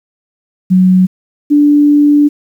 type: tone pair in turn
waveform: sine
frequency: 185 / 292.4 Hz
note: F#3 / D4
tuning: 0 / -7 cents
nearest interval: minor sixth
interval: 793 cents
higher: second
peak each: -4 dBFS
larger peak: neither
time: 0.7-1.07 / 1.5-2.29 s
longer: second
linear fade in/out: 20 ms
effects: 7-bit